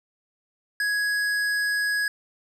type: tone with hard clipping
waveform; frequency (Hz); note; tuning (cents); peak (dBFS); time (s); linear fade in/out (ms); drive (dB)
sine; 1667; G#6; +6; -24; 0.8-2.08; 2; 12
effects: none